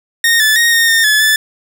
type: tone with pitch steps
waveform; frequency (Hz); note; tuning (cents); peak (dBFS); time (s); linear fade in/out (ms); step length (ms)
sawtooth; 1849 / 1742 / 1865 / 1844 / 1825 / 1717 / 1745; A#6 / A6 / A#6 / A#6 / A#6 / A6 / A6; -15 / -18 / 0 / -19 / -37 / -43 / -15; -5; 0.24-1.36; 2; 160
effects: none